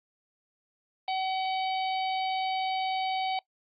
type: harmonic tone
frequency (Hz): 758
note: F#5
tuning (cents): +42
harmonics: 1 / 3 / 4 / 5 / 6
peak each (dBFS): -28 / -38 / -40 / -42 / -44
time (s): 1.08-3.39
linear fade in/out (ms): 2
effects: noise-tail reverb RT60 0.1 s tail -22 dB re dry + Opus 32 kbps